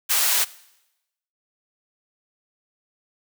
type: high-pass noise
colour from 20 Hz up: white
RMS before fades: -20 dBFS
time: 0.09-0.45 s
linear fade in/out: 20 ms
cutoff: 790 Hz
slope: 12 dB/octave
effects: noise-tail reverb RT60 0.9 s tail -20 dB re dry